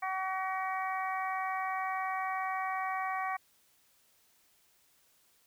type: harmonic tone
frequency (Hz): 378.1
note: F#4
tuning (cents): +38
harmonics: 2 / 3 / 4 / 5 / 6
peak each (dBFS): -35 / -36 / -46 / -40 / -43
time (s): 0.02-3.37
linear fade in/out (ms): 10
effects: white hiss -68 dBFS RMS until 5.46 s